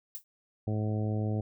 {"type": "noise with exponential decay", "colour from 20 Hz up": "violet", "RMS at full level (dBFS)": -34, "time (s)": [0.15, 0.24], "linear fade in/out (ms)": 0, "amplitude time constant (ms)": 19}
{"type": "harmonic tone", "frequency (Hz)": 107, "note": "A2", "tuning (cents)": -48, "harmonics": [1, 2, 3, 4, 5, 6, 7], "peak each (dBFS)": [-29, -35, -39, -41, -43, -45, -46], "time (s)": [0.67, 1.41], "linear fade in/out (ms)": 5}
{"effects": []}